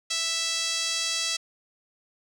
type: tone with band-pass filter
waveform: 5% pulse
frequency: 659.3 Hz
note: E5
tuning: in tune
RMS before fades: -28 dBFS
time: 0.1-1.37 s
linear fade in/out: 10 ms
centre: 4700 Hz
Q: 0.87
effects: none